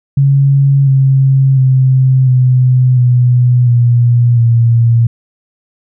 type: tone with pitch steps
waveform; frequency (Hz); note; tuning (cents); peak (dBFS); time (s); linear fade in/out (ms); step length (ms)
sine; 138.4 / 134.54 / 130.78 / 127.13 / 123.59 / 120.14 / 116.78; C#3 / C3 / C3 / C3 / B2 / B2 / A#2; -2 / +49 / 0 / -49 / +2 / -47 / +4; -5; 0.17-5.07; 5; 700
effects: none